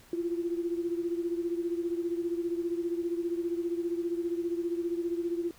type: beating tone pair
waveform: sine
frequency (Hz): 340 / 355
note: F4 / F4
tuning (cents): -46 / +28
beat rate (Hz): 15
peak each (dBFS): -30 / -35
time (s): 0.13-5.51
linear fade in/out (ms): 2
effects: pink hiss -57 dBFS RMS until 5.58 s